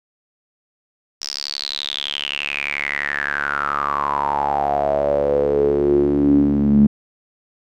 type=tone with band-pass filter sweep; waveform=sawtooth; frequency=71.6 Hz; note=D2; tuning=43 cents flat; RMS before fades=-19 dBFS; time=1.21-6.87 s; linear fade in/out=10 ms; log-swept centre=5400 to 210 Hz; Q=9.5; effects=none